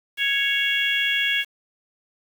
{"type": "harmonic tone", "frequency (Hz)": 554.4, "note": "C#5", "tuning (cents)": 0, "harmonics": [3, 4, 5, 6], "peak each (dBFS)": [-25, -25, -25, -25], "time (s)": [0.17, 1.45], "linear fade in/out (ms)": 50, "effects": ["7-bit"]}